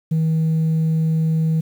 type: tone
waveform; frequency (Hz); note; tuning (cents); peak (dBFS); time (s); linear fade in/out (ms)
sine; 160; D#3; +49; -13; 0.11-1.61; 10
effects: tanh soft clip ceiling -14 dBFS + 8-bit